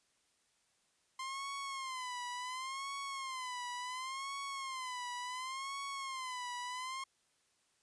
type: tone with vibrato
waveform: sawtooth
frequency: 1043 Hz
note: C6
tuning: 6 cents flat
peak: -36 dBFS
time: 1.19-7.04 s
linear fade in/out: 5 ms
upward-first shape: sine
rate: 0.7 Hz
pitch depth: 110 cents each way
effects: white hiss -75 dBFS RMS until 7.82 s + resampled to 22050 Hz